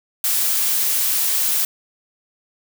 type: noise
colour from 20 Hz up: blue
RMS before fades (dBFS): -19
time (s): 0.24-1.65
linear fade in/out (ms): 2
effects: none